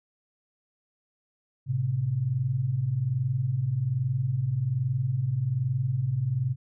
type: tone pair together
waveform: sine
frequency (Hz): 109.78 / 131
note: A2 / C3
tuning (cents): -3 / +2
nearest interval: minor third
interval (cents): 305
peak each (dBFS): -30 / -25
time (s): 1.66-6.56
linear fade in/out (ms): 50
effects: none